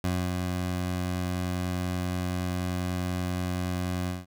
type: tone with ADSR envelope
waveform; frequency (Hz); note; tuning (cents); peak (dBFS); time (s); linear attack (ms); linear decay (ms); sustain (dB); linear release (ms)
20% pulse; 90.4; F#2; -40; -20; 0.04-4.26; 3; 270; -3; 180
effects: none